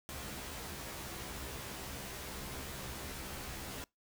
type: noise with comb filter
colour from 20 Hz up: pink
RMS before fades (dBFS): -44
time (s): 0.09-3.84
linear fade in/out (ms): 0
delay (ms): 15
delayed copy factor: +1
effects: noise-tail reverb RT60 0.2 s tail -25 dB re dry